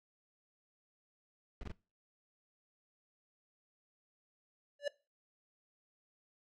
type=noise bursts; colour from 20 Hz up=brown; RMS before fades=-42 dBFS; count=3; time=1.61-1.717 s; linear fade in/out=0 ms; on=21 ms; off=22 ms
type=tone with exponential growth; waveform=square; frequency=577 Hz; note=D5; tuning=31 cents flat; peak=-30 dBFS; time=4.79-4.88 s; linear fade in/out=5 ms; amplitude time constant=19 ms
effects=noise-tail reverb RT60 0.3 s tail -21 dB re dry + low-pass 5000 Hz 12 dB/octave